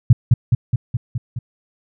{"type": "tone with echo", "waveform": "sine", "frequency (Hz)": 120.1, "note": "B2", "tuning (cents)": -48, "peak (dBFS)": -3, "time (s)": [0.1, 0.13], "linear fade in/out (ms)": 5, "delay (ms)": 210, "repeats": 6, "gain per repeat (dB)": -3, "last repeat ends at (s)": 1.39, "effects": []}